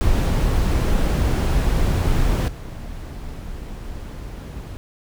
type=noise with level steps; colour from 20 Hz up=brown; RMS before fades=-18 / -32 dBFS; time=0.01-4.77 s; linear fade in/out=0 ms; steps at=2.48 s; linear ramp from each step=2 ms; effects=none